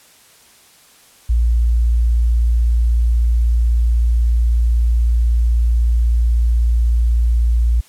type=tone; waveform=sine; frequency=58.1 Hz; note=A#1; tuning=5 cents flat; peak=-11 dBFS; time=1.29-7.81 s; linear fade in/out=10 ms; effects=white hiss -48 dBFS RMS until 7.88 s + low-pass 12000 Hz 12 dB/octave